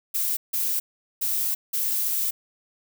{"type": "noise bursts at uneven times", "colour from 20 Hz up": "violet", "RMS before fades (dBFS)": -25, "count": 4, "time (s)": [[0.14, 0.37], [0.53, 0.8], [1.21, 1.55], [1.73, 2.31]], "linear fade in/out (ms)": 10, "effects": []}